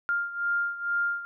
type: beating tone pair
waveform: sine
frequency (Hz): 1400 / 1402.2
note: F6 / F6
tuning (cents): +4 / +7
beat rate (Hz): 2.2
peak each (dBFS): -27 / -31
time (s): 0.09-1.25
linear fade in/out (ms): 0
effects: none